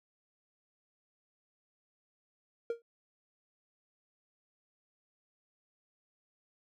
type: tone with exponential decay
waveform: triangle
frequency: 466.2 Hz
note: A#4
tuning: in tune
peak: -26 dBFS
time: 2.7-2.82 s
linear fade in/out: 2 ms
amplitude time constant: 24 ms
effects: none